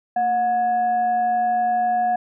sine tone with frequency modulation, 725 Hz, F#5, 35 cents flat, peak -17 dBFS, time 0.16-2.16 s, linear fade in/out 5 ms, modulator 953 Hz, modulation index 0.27, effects none

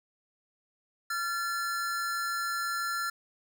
square tone pair together, 1373 / 1732.6 Hz, F6 / A6, -30 / -27 cents, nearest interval major third, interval 403 cents, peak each -32 / -36 dBFS, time 1.1-3.1 s, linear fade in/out 5 ms, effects none

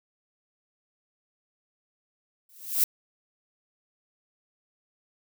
violet noise with exponential growth, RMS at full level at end -19 dBFS, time 2.49-2.84 s, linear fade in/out 2 ms, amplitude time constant 74 ms, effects none

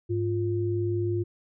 sine tone pair together, 103.7 / 349.6 Hz, G#2 / F4, -2 / +2 cents, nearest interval octave + major sixth, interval 2104 cents, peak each -27 dBFS, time 0.09-1.24 s, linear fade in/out 20 ms, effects none

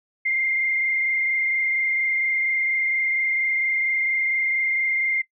sine tone with frequency modulation, 2108 Hz, C7, 12 cents sharp, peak -20 dBFS, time 0.25-5.22 s, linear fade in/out 10 ms, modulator 24.3 Hz, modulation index 1.4, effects noise-tail reverb RT60 0.1 s tail -18 dB re dry

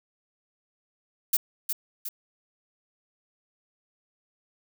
violet noise with echo, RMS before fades -22 dBFS, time 1.33-1.37 s, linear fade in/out 5 ms, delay 360 ms, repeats 2, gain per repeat -6 dB, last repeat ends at 2.09 s, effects none

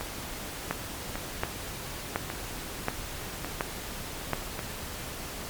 two click trains, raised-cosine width 0.5 ms, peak -18 / -11 dBFS, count 5 / 6, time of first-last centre 0.01-4.592 / 0.71-4.333 s, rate 0.873 / 1.38 Hz, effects pink hiss -38 dBFS RMS until 5.49 s + MP3 96 kbps

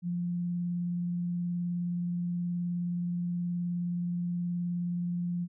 sine tone with vibrato, 174.9 Hz, F3, 3 cents sharp, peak -29 dBFS, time 0.02-5.48 s, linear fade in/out 50 ms, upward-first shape sine, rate 19 Hz, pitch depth 12 cents each way, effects none

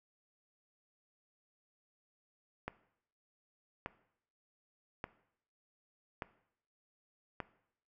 click train, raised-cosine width 0.5 ms, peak -23 dBFS, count 5, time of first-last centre 2.68-7.403 s, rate 0.847 Hz, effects noise-tail reverb RT60 0.7 s tail -17 dB re dry

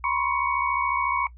sine tone cluster, 967 / 1041 / 1101 / 2237 Hz, B5 / C6 / C#6 / C#7, -37 / -9 / -12 / +15 cents, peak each -28 / -28 / -28 / -28 dBFS, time 0.04-1.27 s, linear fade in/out 2 ms, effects noise-tail reverb RT60 0.1 s tail -19 dB re dry + added 60 Hz sine -43 dBFS peak until 1.37 s

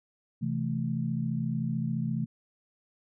sine chord, A minor, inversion first, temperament equal, 130.81 / 164.81 / 220 Hz, C3 / E3 / A3, 0 / 0 / 0 cents, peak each -32 dBFS, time 0.41-2.26 s, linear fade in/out 20 ms, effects none

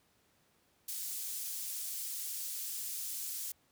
pink high-pass noise, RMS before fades -40 dBFS, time 0.88-3.52 s, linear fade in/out 5 ms, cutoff 7600 Hz, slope 12 dB/octave, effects pink hiss -71 dBFS RMS until 3.71 s + high-pass 80 Hz 12 dB/octave

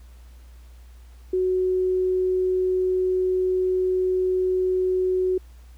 sine tone, 370 Hz, F#4, in tune, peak -19 dBFS, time 1.33-5.38 s, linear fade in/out 5 ms, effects added 60 Hz sine -43 dBFS peak until 5.77 s + pink hiss -59 dBFS RMS until 5.77 s

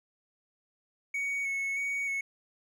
triangle tone with vibrato, 2219 Hz, C#7, 1 cent sharp, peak -28 dBFS, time 1.14-2.21 s, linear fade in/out 5 ms, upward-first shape square, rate 1.6 Hz, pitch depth 16 cents each way, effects none

